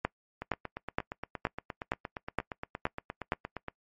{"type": "two click trains", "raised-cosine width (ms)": 0.5, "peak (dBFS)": [-12, -21], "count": [8, 29], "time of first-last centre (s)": [[0.05, 3.321], [0.42, 3.683]], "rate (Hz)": [2.14, 8.58], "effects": ["noise-tail reverb RT60 0.1 s tail -23 dB re dry", "MP3 48 kbps"]}